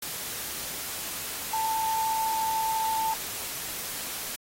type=tone in noise; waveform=sine; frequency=886 Hz; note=A5; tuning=12 cents sharp; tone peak=-25 dBFS; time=1.53-3.14 s; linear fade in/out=5 ms; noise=white; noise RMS=-35 dBFS; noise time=0.02-4.36 s; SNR=+7 dB; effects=AAC 48 kbps